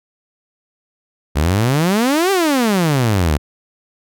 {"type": "exponential two-way sweep", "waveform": "sawtooth", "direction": "up then down", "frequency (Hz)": [68.4, 402.1, 68.4], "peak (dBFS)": -9, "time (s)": [1.35, 3.38], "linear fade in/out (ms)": 20, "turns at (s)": 2.31, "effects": []}